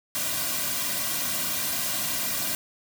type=noise with comb filter; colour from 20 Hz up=white; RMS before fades=-28 dBFS; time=0.15-2.55 s; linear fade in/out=0 ms; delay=2.3 ms; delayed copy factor=-0.85; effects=none